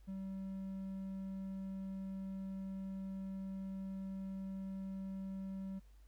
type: tone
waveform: triangle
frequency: 192.1 Hz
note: G3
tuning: 35 cents flat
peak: -39 dBFS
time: 0.07-5.8 s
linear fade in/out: 20 ms
effects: added 50 Hz sine -58 dBFS peak until 6.07 s + pink hiss -75 dBFS RMS until 6.07 s